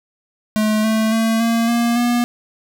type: tone with pitch steps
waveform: square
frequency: 214.9 / 219.8 / 224.8 / 229.9 / 235.2 / 240.5 Hz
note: A3 / A3 / A3 / A#3 / A#3 / B3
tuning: -41 / -2 / +37 / -24 / +16 / -46 cents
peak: -15 dBFS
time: 0.56-2.24 s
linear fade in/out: 0 ms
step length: 280 ms
effects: none